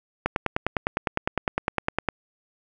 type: click train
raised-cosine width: 0.5 ms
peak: -7 dBFS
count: 19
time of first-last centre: 0.26-2.087 s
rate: 9.85 Hz
effects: none